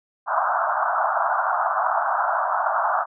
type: band-pass noise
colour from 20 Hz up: pink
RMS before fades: -22 dBFS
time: 0.26-3.06 s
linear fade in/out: 50 ms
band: 640 to 1500 Hz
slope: 96 dB/octave
effects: none